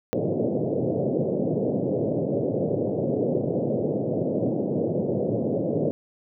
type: band-pass noise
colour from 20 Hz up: white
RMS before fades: -25 dBFS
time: 0.13-5.91 s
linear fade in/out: 0 ms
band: 110 to 580 Hz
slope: 48 dB/octave
effects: none